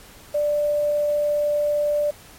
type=tone with quantisation; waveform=sine; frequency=590 Hz; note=D5; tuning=8 cents sharp; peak=-18 dBFS; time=0.34-2.11 s; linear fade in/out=10 ms; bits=7; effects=pink hiss -46 dBFS RMS until 2.38 s + MP3 64 kbps